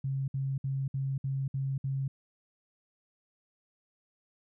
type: tone bursts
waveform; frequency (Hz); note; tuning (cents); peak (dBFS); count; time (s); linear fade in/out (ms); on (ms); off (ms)
sine; 135.5; C#3; -39; -29; 7; 0.04-2.08; 5; 240; 60
effects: none